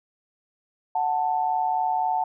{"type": "tone pair together", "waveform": "sine", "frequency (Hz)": [740, 883.8], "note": ["F#5", "A5"], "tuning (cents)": [0, 7], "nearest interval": "minor third", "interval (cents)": 307, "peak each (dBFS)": [-24, -24], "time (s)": [0.95, 2.24], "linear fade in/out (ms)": 5, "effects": []}